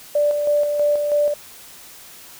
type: tone with tremolo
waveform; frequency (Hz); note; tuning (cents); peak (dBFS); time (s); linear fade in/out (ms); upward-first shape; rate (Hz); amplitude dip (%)
sine; 587.3; D5; 0; -14; 0.15-1.34; 5; square; 3.1; 40
effects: white hiss -42 dBFS RMS until 2.39 s